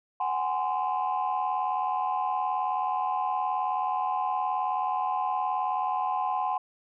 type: tone cluster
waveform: sine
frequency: 746 / 825 / 1037 Hz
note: F#5 / G#5 / C6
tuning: +14 / -12 / -16 cents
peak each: -29 / -29 / -29 dBFS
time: 0.2-6.58 s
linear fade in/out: 5 ms
effects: tanh soft clip ceiling -19 dBFS